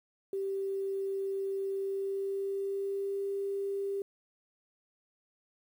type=tone with pitch glide; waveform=sine; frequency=390.3 to 396.2 Hz; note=G4 to G4; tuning=-8 to +18 cents; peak=-31 dBFS; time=0.33-4.02 s; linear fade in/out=2 ms; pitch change=+26 cents; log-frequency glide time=1.75-3.24 s; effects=10-bit